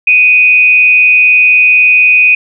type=tone with frequency modulation; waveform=sine; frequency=2489 Hz; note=D#7; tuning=in tune; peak=-3 dBFS; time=0.07-2.35 s; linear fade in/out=5 ms; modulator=178 Hz; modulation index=0.37; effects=none